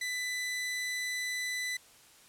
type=tone; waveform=sawtooth; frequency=1996 Hz; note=B6; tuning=18 cents sharp; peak=-29 dBFS; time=0.01-1.77 s; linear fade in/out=5 ms; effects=white hiss -58 dBFS RMS until 2.28 s + low-pass 11000 Hz 12 dB/octave